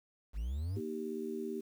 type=exponential sweep; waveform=triangle; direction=up; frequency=48.46 to 109.8 Hz; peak=-32 dBFS; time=0.33-0.81 s; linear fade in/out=50 ms
type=harmonic tone; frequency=78 Hz; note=D#2; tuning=5 cents sharp; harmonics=3 / 4 / 5; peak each=-41 / -43 / -39 dBFS; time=0.76-1.61 s; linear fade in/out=10 ms
effects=10-bit